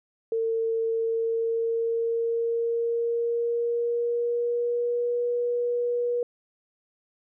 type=tone with pitch glide; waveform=sine; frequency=452.5 to 482.2 Hz; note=A4 to B4; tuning=+48 to -41 cents; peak=-23 dBFS; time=0.32-6.23 s; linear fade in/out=2 ms; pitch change=+111 cents; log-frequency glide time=0.85-5.24 s; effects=none